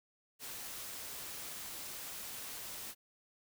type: noise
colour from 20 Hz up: white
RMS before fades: -45 dBFS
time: 0.39-2.95 s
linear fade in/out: 50 ms
effects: none